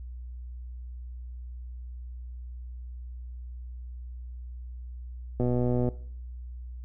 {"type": "click train", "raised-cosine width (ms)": 2, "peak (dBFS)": -15, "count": 61, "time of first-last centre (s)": [5.4, 5.888], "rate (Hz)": 123, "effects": ["noise-tail reverb RT60 0.5 s tail -18 dB re dry", "added 61 Hz sine -37 dBFS peak until 6.84 s"]}